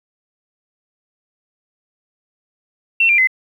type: tone with pitch steps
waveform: sine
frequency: 2706 / 2380 / 2045 Hz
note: E7 / D7 / C7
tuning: +45 / +22 / -40 cents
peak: -10 dBFS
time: 3-3.273 s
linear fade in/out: 5 ms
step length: 91 ms
effects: 8-bit